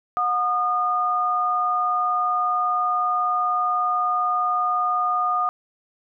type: tone pair together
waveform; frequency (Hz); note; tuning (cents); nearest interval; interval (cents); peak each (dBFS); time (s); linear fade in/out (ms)
sine; 726 / 1221.8; F#5 / D#6; -33 / -32; major sixth; 901; -25 / -20; 0.17-5.49; 0
effects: none